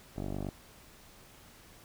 10% pulse tone with low-pass filter, 49 Hz, G1, in tune, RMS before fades -37 dBFS, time 0.16-0.5 s, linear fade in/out 10 ms, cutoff 540 Hz, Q 2.3, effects pink hiss -56 dBFS RMS until 1.84 s

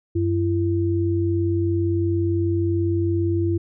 sine tone pair together, 94.7 / 337.5 Hz, F#2 / E4, +41 / +41 cents, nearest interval octave + minor seventh, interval 2200 cents, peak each -21 dBFS, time 0.15-3.58 s, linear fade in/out 10 ms, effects none

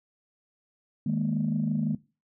sine chord, D# suspended fourth, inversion none, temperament just, 155.56 / 207.4 / 233.3 Hz, D#3 / G#3 / A#3, 0 / -2 / +2 cents, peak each -28 dBFS, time 1.06-1.95 s, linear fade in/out 5 ms, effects noise-tail reverb RT60 0.3 s tail -18 dB re dry + tanh soft clip ceiling -17 dBFS

